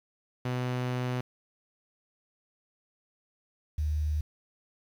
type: tone pair in turn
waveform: sawtooth / sine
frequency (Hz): 125.3 / 75.91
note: B2 / D#2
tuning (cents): +25 / -42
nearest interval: major sixth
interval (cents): 867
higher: first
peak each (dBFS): -25 / -26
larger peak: first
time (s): 0.45-1.21 / 3.78-4.21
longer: first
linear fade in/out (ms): 5
effects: low-pass 4000 Hz 12 dB/octave + 9-bit